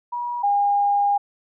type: tone pair in turn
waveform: sine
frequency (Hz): 964 / 810.6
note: B5 / G#5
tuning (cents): -42 / -42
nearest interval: minor third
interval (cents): 300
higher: first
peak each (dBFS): -24 / -16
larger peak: second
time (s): 0.12-0.43 / 0.43-1.18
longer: second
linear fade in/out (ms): 10
effects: none